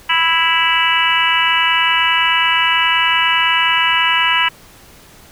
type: harmonic tone with a mistuned harmonic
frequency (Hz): 329.6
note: E4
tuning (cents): 0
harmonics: 3 / 4 / 5 / 6 / 7 / 8 / 9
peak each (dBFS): -18 / -22 / -20 / -20 / -21 / -20 / -17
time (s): 0.09-4.49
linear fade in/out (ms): 10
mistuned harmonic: 9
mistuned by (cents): -16
effects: pink hiss -43 dBFS RMS until 5.31 s